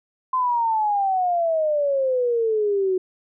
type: exponential sweep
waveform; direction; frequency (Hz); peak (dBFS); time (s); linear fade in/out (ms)
sine; down; 1039 to 366.3; -18; 0.33-2.98; 5
effects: none